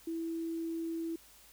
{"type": "tone", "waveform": "sine", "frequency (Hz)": 329.6, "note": "E4", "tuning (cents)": 0, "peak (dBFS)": -34, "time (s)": [0.07, 1.16], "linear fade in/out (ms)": 5, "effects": ["added 51 Hz sine -68 dBFS peak until 1.52 s", "white hiss -59 dBFS RMS until 1.52 s"]}